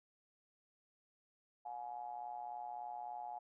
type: ring-modulated tone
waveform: triangle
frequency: 61.74 Hz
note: B1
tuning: in tune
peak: -38 dBFS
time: 1.65-3.39 s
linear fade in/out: 10 ms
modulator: 782 Hz
effects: none